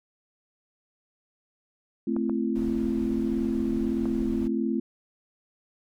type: chord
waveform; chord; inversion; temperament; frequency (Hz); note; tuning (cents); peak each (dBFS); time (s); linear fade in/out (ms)
sine; A minor; none; equal with one note detuned; 220 / 261.6 / 337.9; A3 / C4 / E4; 0 / 0 / +43; -27 / -28 / -29; 2.07-4.8; 5
type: clicks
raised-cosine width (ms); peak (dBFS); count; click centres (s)
1; -23; 3; 2.165 / 2.296 / 4.056
type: noise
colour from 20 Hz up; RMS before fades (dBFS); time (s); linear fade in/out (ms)
brown; -38; 2.55-4.48; 10
effects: MP3 96 kbps